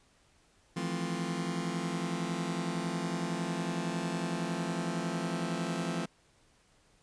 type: chord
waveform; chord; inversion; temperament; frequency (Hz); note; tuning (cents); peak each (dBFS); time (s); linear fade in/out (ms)
sawtooth; F major seventh; third; just; 163.7 / 174.61 / 218.3 / 261.9; E3 / F3 / A3 / C4; -12 / 0 / -13 / +2; -34 / -31 / -36 / -35; 0.76-6.06; 10
effects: pink hiss -66 dBFS RMS until 7.02 s + resampled to 22050 Hz

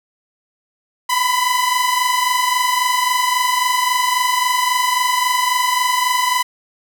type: tone pair together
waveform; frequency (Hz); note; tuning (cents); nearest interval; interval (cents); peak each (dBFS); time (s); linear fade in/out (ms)
sawtooth; 987.8 / 1011.5; B5 / B5; 0 / +41; unison; 41; -14; 1.09-6.43; 10
effects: none

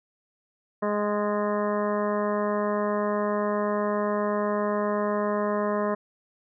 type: harmonic tone with a mistuned harmonic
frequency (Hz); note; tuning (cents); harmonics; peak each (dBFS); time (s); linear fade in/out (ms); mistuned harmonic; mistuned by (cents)
207.7; G#3; 0; 1 / 2 / 3 / 4 / 5 / 6 / 7 / 8 / 9; -29 / -29 / -28 / -41 / -31 / -37 / -45 / -42 / -42; 0.82-5.95; 10; 9; -32
effects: none

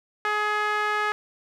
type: tone with band-pass filter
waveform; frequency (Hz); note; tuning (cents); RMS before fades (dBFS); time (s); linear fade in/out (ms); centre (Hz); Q
sawtooth; 421; G#4; +24; -25; 0.25-1.12; 0; 1500; 2.1
effects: none

